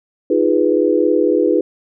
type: chord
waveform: sine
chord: F half-diminished seventh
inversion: third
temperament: equal with one note detuned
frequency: 311.1 / 349.2 / 412.9 / 493.9 Hz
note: Eb4 / F4 / Ab4 / Cb5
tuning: 0 / 0 / -10 / 0 cents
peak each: -17 dBFS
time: 0.3-1.61 s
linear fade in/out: 5 ms
effects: none